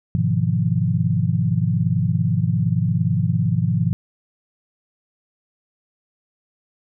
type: chord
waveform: sine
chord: F half-diminished seventh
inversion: first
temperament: just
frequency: 104.77 / 125.72 / 157.15 / 174.61 Hz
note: Ab2 / Cb3 / Eb3 / F3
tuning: +16 / +31 / +18 / 0 cents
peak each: -22 dBFS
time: 0.15-3.93 s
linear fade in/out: 0 ms
effects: none